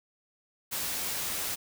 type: noise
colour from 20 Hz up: white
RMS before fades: -33 dBFS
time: 0.71-1.56 s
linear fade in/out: 20 ms
effects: none